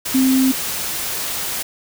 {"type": "tone in noise", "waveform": "sine", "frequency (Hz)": 262.3, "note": "C4", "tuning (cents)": 4, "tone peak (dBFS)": -12, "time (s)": [0.14, 0.52], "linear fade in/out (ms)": 10, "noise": "white", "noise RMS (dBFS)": -24, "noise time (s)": [0.05, 1.63], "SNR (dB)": 9, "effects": []}